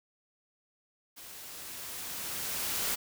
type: noise with level ramp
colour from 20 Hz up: white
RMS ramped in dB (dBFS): -48 to -31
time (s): 1.16-2.96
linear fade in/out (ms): 20
effects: none